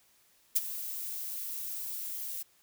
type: noise with ADSR envelope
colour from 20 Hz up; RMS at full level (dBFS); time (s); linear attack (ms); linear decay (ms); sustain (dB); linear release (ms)
violet; -24; 0.55-2.43; 15; 30; -14; 10
effects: white hiss -66 dBFS RMS until 2.62 s